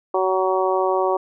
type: harmonic tone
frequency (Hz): 187.7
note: F#3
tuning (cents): +25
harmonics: 2 / 3 / 4 / 5 / 6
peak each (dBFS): -21 / -23 / -24 / -25 / -26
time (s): 0.14-1.17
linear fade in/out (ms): 5
effects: none